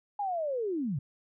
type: linear sweep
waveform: sine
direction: down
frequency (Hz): 837 to 120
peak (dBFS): -29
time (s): 0.19-0.99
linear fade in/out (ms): 5
effects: none